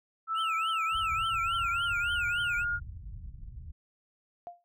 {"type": "tone with pitch glide", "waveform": "sine", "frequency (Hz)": [1318.5, 1421.3], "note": ["E6", "F6"], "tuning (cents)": [0, 30], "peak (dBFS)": -28, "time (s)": [0.27, 2.8], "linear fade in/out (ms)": 50, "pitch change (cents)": 130, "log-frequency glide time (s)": [1.1, 2.15]}
{"type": "tone with vibrato", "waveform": "triangle", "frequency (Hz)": 2685, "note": "E7", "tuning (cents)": 31, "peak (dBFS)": -32, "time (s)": [0.34, 2.65], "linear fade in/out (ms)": 50, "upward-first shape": "triangle", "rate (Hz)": 3.5, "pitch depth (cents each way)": 290}
{"type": "low-pass noise", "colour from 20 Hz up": "white", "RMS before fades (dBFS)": -43, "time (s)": [0.92, 3.72], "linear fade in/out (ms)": 10, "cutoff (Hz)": 100, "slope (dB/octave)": 24}
{"type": "tone with exponential decay", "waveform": "sine", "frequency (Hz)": 698.5, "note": "F5", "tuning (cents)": 0, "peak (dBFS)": -35, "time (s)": [4.47, 4.64], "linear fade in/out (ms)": 0, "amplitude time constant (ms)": 35}
{"effects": []}